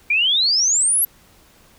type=exponential sweep; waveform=sine; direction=up; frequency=2326 to 11840 Hz; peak=-14 dBFS; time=0.1-1.05 s; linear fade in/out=5 ms; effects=pink hiss -52 dBFS RMS until 1.78 s